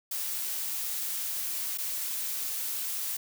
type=noise with dropouts; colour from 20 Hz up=blue; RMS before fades=-33 dBFS; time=0.11-3.17 s; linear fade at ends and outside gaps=5 ms; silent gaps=1.775-1.783 s; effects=none